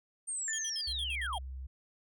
sine linear sweep, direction down, 8870 to 609 Hz, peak -34 dBFS, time 0.27-1.39 s, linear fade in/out 20 ms
sine tone with exponential decay, 1779 Hz, A6, 19 cents sharp, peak -34 dBFS, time 0.48-1.13 s, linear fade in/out 1 ms, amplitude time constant 140 ms
square tone bursts, 3226 Hz, G7, 49 cents sharp, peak -40 dBFS, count 8, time 0.53-1.382 s, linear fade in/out 2 ms, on 54 ms, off 60 ms
sine tone, 65.41 Hz, C2, in tune, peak -39 dBFS, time 0.87-1.67 s, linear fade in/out 10 ms
effects none

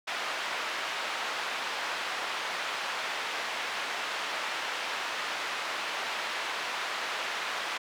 pink band-pass noise, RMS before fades -34 dBFS, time 0.07-7.78 s, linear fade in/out 10 ms, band 870 to 3500 Hz, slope 12 dB/octave, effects none

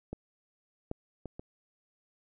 clicks, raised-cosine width 2 ms, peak -24 / -21 / -26 / -28 dBFS, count 4, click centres 0.13 / 0.914 / 1.257 / 1.395 s, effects none

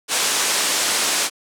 white low-pass noise, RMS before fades -20 dBFS, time 0.08-1.3 s, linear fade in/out 50 ms, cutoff 9300 Hz, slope 24 dB/octave, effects high-pass 300 Hz 12 dB/octave

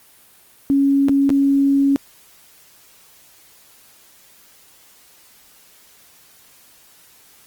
sine tone with dropouts, 277.2 Hz, C#4, in tune, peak -12 dBFS, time 0.7-1.96 s, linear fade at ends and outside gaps 0 ms, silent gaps 1.085-1.093 / 1.293-1.302 s, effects white hiss -50 dBFS RMS until 7.46 s + Opus 24 kbps

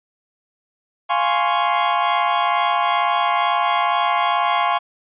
40% pulse chord, Db major seventh, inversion first, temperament equal, 698.5 / 830.6 / 1046.5 / 1108.7 Hz, F5 / Ab5 / C6 / Db6, 0 / 0 / 0 / 0 cents, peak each -21 dBFS, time 1.09-4.79 s, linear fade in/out 20 ms, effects resampled to 8000 Hz

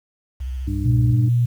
sine tone with vibrato, 64.3 Hz, C2, 30 cents flat, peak -24 dBFS, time 0.4-1.14 s, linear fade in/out 10 ms, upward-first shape triangle, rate 15 Hz, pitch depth 96 cents each way
harmonic tone, 100 Hz, G2, 35 cents sharp, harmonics 1 / 2 / 3, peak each -24 / -31 / -27 dBFS, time 0.67-1.29 s, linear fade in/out 10 ms
sine tone, 120.3 Hz, B2, 45 cents flat, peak -14 dBFS, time 0.85-1.46 s, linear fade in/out 10 ms
effects 8-bit

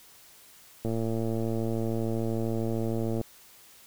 click train, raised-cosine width 2 ms, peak -18 dBFS, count 268, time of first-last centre 0.85-3.213 s, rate 113 Hz, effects white hiss -54 dBFS RMS until 3.86 s

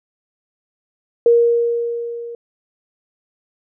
sine tone with level ramp, 470.1 Hz, A#4, 15 cents sharp, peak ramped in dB -7 to -28 dBFS, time 1.26-2.35 s, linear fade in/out 2 ms, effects none

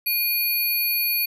sine tone cluster, 2438 / 4442 / 11710 Hz, D#7 / C#8 / F#9, -36 / +3 / -19 cents, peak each -26 / -28 / -21 dBFS, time 0.06-1.26 s, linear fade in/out 10 ms, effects tanh soft clip ceiling -11 dBFS

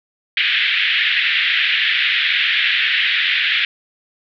pink band-pass noise, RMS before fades -17 dBFS, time 0.37-3.65 s, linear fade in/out 2 ms, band 1700 to 3600 Hz, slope 48 dB/octave, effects none

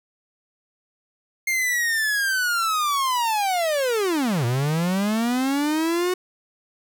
45% pulse linear two-way sweep, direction down then up, 2128 to 114.9 to 369.1 Hz, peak -20 dBFS, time 1.47-6.14 s, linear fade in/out 5 ms, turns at 4.45 s, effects none

